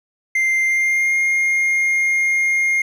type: tone with pitch glide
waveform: triangle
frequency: 2093 to 2128 Hz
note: C7 to C7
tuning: 0 to +29 cents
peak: -13 dBFS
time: 0.35-2.82 s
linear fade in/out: 5 ms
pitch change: +29 cents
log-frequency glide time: 0.64-1.16 s
effects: none